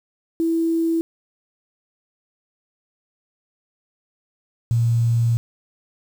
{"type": "tone pair in turn", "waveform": "sine", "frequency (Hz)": [329.6, 116.53], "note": ["E4", "A#2"], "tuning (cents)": [0, 0], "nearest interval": "octave + tritone", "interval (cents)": 1800, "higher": "first", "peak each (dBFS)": [-17, -15], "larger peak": "second", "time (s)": [[0.4, 1.01], [4.71, 5.37]], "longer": "second", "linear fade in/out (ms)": 0, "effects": ["7-bit"]}